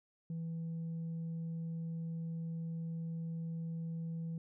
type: tone with tanh clipping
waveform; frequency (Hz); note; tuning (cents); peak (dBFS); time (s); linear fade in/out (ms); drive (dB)
sine; 164.81; E3; 0; -38; 0.3-4.38; 2; 1
effects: none